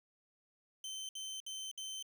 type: tone bursts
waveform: 25% pulse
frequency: 3088 Hz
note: G7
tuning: 27 cents flat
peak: -38 dBFS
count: 4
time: 0.84-2.026 s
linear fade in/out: 2 ms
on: 250 ms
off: 62 ms
effects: none